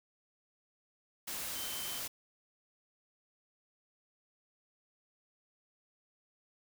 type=tone in noise; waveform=sine; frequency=3087 Hz; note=G7; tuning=27 cents flat; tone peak=-45 dBFS; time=1.55-2 s; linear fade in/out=10 ms; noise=white; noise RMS=-40 dBFS; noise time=1.27-2.08 s; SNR=-8 dB; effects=none